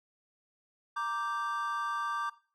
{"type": "chord", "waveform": "triangle", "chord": "G minor", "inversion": "first", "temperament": "equal", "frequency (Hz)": [932.3, 1174.7, 1568], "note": ["Bb5", "D6", "G6"], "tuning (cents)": [0, 0, 0], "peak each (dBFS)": [-37, -31, -37], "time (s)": [0.96, 2.3], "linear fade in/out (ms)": 10, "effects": ["noise-tail reverb RT60 0.4 s tail -18 dB re dry"]}